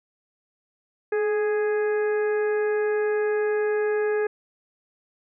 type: harmonic tone with a mistuned harmonic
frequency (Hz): 415.3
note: G#4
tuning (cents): 0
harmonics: 1 / 2 / 3 / 4 / 5 / 6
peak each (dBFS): -21 / -36 / -40 / -33 / -43 / -46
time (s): 1.12-4.27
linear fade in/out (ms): 5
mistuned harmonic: 1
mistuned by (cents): +38
effects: none